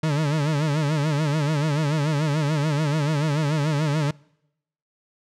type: tone with vibrato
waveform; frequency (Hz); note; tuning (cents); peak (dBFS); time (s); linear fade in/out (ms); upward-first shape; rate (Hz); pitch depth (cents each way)
40% pulse; 150; D3; +37; -19; 0.03-4.11; 5; sine; 6.9; 110
effects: noise-tail reverb RT60 0.8 s tail -25 dB re dry + low-pass 7000 Hz 12 dB/octave